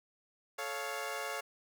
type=chord; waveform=15% pulse; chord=A augmented; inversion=none; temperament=equal with one note detuned; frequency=435.2 / 554.4 / 698.5 Hz; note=A4 / C#5 / E#5; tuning=-19 / 0 / 0 cents; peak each=-36 / -34 / -35 dBFS; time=0.58-1.41 s; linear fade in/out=10 ms; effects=none